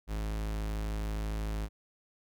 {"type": "tone", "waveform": "45% pulse", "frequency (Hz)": 53, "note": "G#1", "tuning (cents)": 36, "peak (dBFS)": -32, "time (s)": [0.07, 1.69], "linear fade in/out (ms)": 50, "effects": []}